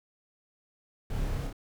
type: noise with echo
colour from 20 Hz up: brown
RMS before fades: -33 dBFS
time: 1.1-1.47 s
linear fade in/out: 2 ms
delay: 29 ms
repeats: 2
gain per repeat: -2 dB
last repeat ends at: 1.528 s
effects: none